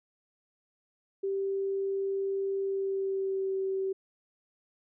sine tone with pitch glide, 390.9 to 384.2 Hz, G4 to G4, -5 to -35 cents, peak -28 dBFS, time 1.23-3.93 s, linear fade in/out 10 ms, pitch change -30 cents, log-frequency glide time 2.61-3.56 s, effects none

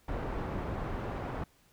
pink low-pass noise, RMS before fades -36 dBFS, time 0.08-1.44 s, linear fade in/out 5 ms, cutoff 1200 Hz, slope 12 dB/octave, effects pink hiss -66 dBFS RMS until 1.72 s

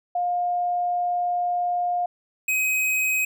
sine / square tone pair in turn, 709 / 2527 Hz, F5 / D#7, +26 / +26 cents, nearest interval octave + minor seventh, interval 2200 cents, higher second, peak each -21 dBFS, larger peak neither, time 0.15-2.06 / 2.48-3.25 s, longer first, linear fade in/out 5 ms, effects none

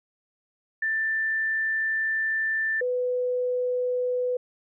sine tone pair in turn, 1774 / 497.8 Hz, A6 / B4, +14 / +14 cents, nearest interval octave + minor seventh, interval 2200 cents, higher first, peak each -23 dBFS, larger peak neither, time 0.82-2.81 / 2.81-4.37 s, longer first, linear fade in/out 5 ms, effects none

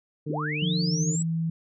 harmonic tone, 150.9 Hz, D3, 47 cents sharp, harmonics 1 / 2 / 3, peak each -30 / -35 / -37 dBFS, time 0.26-1.16 s, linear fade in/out 10 ms
sine linear sweep, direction up, 170 to 7902 Hz, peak -29 dBFS, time 0.29-1.23 s, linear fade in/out 10 ms
sine tone with pitch glide, 174.61 to 163.86 Hz, F3 to E3, 0 to -10 cents, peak -24 dBFS, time 0.62-1.5 s, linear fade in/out 5 ms, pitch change -110 cents, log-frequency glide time 0.89-0.95 s
effects none

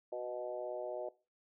harmonic tone with a mistuned harmonic, 123.47 Hz, B2, in tune, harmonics 3 / 4 / 5 / 6 / 7, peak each -44 / -44 / -40 / -49 / -53 dBFS, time 0.12-1.09 s, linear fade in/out 5 ms, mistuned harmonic 6, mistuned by -20 cents, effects noise-tail reverb RT60 0.3 s tail -20 dB re dry

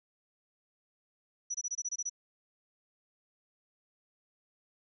sine tone bursts, 5890 Hz, F#8, 9 cents flat, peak -32 dBFS, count 9, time 1.5-2.097 s, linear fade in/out 10 ms, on 45 ms, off 24 ms, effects none

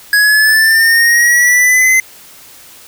square linear sweep, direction up, 1661.2 to 2062 Hz, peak -7 dBFS, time 0.13-2 s, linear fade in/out 2 ms, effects white hiss -38 dBFS RMS until 2.87 s

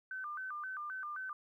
sine tone with vibrato, 1352 Hz, E6, 43 cents sharp, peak -39 dBFS, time 0.11-1.33 s, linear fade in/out 2 ms, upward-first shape square, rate 3.8 Hz, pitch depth 210 cents each way, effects 13-bit

